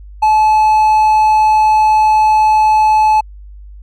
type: tone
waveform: triangle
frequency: 862 Hz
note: A5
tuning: 36 cents flat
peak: -5 dBFS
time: 0.22-3.21 s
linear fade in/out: 10 ms
effects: added 50 Hz sine -31 dBFS peak until 3.82 s